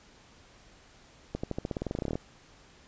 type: accelerating click train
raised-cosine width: 2 ms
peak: -18 dBFS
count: 18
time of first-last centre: 1.35-2.155 s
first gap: 85 ms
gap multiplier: 0.92
effects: pink hiss -57 dBFS RMS until 2.87 s + resampled to 16000 Hz